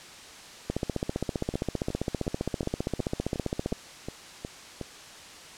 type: two click trains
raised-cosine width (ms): 2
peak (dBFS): -14 / -20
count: 47 / 10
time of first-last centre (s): 0.7-3.726 / 1.54-4.813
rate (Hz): 15.2 / 2.75
effects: white hiss -46 dBFS RMS until 5.57 s + low-pass 7000 Hz 12 dB/octave